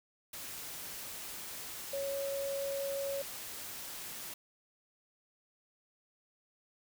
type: tone in noise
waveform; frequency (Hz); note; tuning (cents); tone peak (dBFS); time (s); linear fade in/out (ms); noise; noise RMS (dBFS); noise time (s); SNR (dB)
sine; 554.4; C#5; 0; -34; 1.93-3.22; 5; white; -44; 0.33-4.34; +7
effects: none